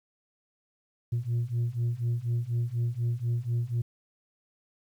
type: beating tone pair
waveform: sine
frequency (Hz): 116.54 / 120.64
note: A#2 / B2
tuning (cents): 0 / -40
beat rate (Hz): 4.1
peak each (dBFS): -28 / -27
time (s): 1.12-3.82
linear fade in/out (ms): 10
effects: tanh soft clip ceiling -23 dBFS + 10-bit